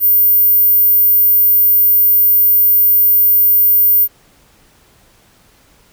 sine tone, 14500 Hz, A#9, 49 cents flat, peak -6 dBFS, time 0-4.08 s, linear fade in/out 50 ms, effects tanh soft clip ceiling -2 dBFS + pink hiss -50 dBFS RMS until 5.92 s

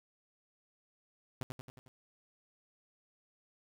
sawtooth tone with echo, 128.2 Hz, C3, 35 cents flat, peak -32 dBFS, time 1.41-1.43 s, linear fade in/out 0 ms, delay 90 ms, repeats 5, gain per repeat -4 dB, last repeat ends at 1.88 s, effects 12-bit

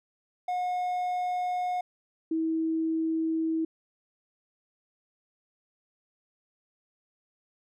triangle / sine tone pair in turn, 723 / 322.6 Hz, F#5 / E4, -40 / -37 cents, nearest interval octave + major second, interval 1397 cents, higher first, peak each -25 dBFS, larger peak neither, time 0.48-1.81 / 2.31-3.65 s, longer second, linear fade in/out 5 ms, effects none

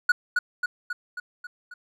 triangle tone with echo, 1460 Hz, F#6, 24 cents flat, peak -13 dBFS, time 0.09-0.12 s, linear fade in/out 5 ms, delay 270 ms, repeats 6, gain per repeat -4 dB, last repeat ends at 1.74 s, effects none

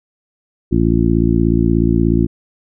harmonic tone, 56.7 Hz, A#1, 47 cents flat, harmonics 1 / 2 / 3 / 4 / 5 / 6, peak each -18 / -18 / -18 / -18 / -18 / -18 dBFS, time 0.71-2.27 s, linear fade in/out 20 ms, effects none

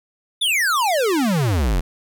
square exponential sweep, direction down, 3648 to 38.89 Hz, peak -17 dBFS, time 0.41-1.81 s, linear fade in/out 10 ms, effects none

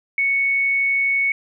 sine tone, 2217 Hz, C#7, in tune, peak -16 dBFS, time 0.18-1.32 s, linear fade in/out 2 ms, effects none

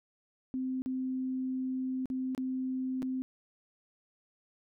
sine tone with dropouts, 259.1 Hz, C4, 17 cents flat, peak -31 dBFS, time 0.54-3.22 s, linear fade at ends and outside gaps 0 ms, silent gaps 0.82-0.86 / 2.057-2.101 / 2.349-2.378 / 3.021-3.028 s, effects none

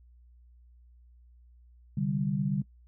sine chord, C suspended second, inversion none, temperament equal, 130.81 / 146.83 / 196 Hz, C3 / D3 / G3, 0 / 0 / 0 cents, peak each -35 / -29 / -30 dBFS, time 1.97-2.62 s, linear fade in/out 5 ms, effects noise-tail reverb RT60 0.1 s tail -20 dB re dry + added 60 Hz sine -54 dBFS peak until 2.87 s

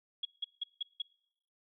sine tone bursts, 3322 Hz, G#7, in tune, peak -32 dBFS, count 5, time 0.23-1.02 s, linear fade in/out 5 ms, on 22 ms, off 170 ms, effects noise-tail reverb RT60 0.8 s tail -24 dB re dry

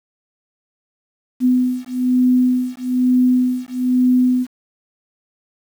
sine beating tone pair, 251.1 / 252.2 Hz, B3 / B3, +29 / +36 cents, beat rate 1.1 Hz, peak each -16 dBFS, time 1.4-4.47 s, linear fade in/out 50 ms, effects 7-bit

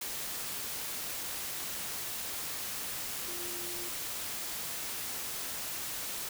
sine tone in noise, 349.2 Hz, F4, in tune, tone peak -45 dBFS, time 3.28-3.89 s, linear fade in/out 5 ms, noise white, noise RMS -38 dBFS, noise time 0.01-6.29 s, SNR -10 dB, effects none

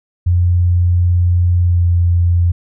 sine tone with pitch glide, 88.2 to 86.89 Hz, F2 to F2, +18 to -8 cents, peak -9 dBFS, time 0.26-2.52 s, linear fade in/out 10 ms, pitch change -26 cents, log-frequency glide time 1.61-1.86 s, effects none

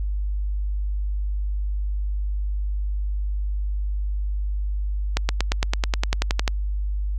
accelerating click train, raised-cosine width 0.2 ms, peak -4 dBFS, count 14, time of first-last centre 5.17-6.478 s, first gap 120 ms, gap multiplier 0.97, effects added 50 Hz sine -22 dBFS peak until 7.18 s

